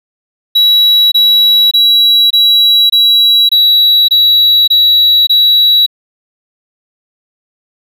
triangle tone bursts, 3900 Hz, B7, 23 cents flat, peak -3 dBFS, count 9, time 0.55-5.864 s, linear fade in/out 10 ms, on 570 ms, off 23 ms, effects none

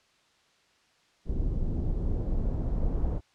brown noise with low-pass filter sweep, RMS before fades -28 dBFS, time 1.25-3.21 s, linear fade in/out 50 ms, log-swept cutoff 350 to 700 Hz, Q 0.87, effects white hiss -65 dBFS RMS until 3.34 s + low-pass 5000 Hz 12 dB/octave

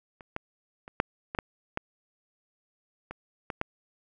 clicks, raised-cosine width 0.5 ms, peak -30 / -17 / -28 / -7 / -19 / -11 / -14 / -23 / -18 / -13 dBFS, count 10, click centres 0.208 / 0.364 / 0.879 / 1.001 / 1.349 / 1.388 / 1.774 / 3.11 / 3.502 / 3.614 s, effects none

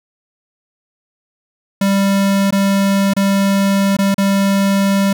square tone with dropouts, 197 Hz, G3, 9 cents sharp, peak -12 dBFS, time 1.81-5.13 s, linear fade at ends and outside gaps 5 ms, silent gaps 2.508-2.524 / 3.136-3.165 / 3.968-3.987 / 4.144-4.18 s, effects none

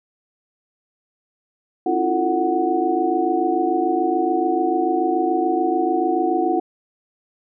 sine tone cluster, 271.7 / 325.8 / 352.7 / 446.5 / 741 Hz, C#4 / E4 / F4 / A4 / F#5, -35 / -20 / +17 / +25 / +2 cents, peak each -28 / -22 / -22 / -28 / -21 dBFS, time 1.86-6.6 s, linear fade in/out 5 ms, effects none

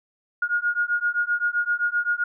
sine beating tone pair, 1428 / 1435.7 Hz, F6 / F6, +38 / +47 cents, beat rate 7.7 Hz, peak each -24 dBFS, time 0.42-2.24 s, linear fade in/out 5 ms, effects none

